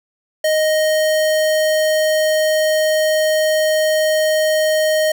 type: tone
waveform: square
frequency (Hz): 622.3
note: D#5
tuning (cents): 0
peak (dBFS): -14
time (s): 0.44-5.12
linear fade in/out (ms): 5
effects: none